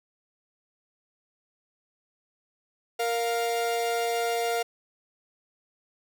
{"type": "tone pair together", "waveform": "45% pulse", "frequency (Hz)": [466.2, 701], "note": ["A#4", "F5"], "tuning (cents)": [0, 6], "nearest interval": "perfect fifth", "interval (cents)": 706, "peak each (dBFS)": -28, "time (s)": [2.99, 4.63], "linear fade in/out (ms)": 10, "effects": []}